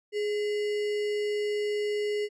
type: tone with sample-and-hold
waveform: sine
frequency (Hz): 417.5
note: G#4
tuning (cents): +9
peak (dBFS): -26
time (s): 0.12-2.29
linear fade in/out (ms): 50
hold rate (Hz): 2450
effects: low-pass 6000 Hz 12 dB/octave